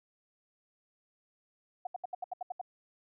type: tone bursts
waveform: sine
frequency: 730 Hz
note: F#5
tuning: 24 cents flat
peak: -33 dBFS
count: 9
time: 1.85-2.614 s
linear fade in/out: 5 ms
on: 20 ms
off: 73 ms
effects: none